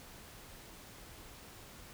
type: silence
effects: pink hiss -53 dBFS RMS until 1.93 s